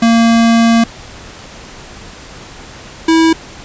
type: tone pair in turn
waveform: square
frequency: 230 / 325.4 Hz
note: A#3 / E4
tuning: -23 / -22 cents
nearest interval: tritone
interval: 601 cents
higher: second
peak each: -7 dBFS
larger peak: neither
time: 0.02-0.84 / 3.08-3.33 s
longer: first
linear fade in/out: 5 ms
effects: pink hiss -33 dBFS RMS until 3.64 s + resampled to 16000 Hz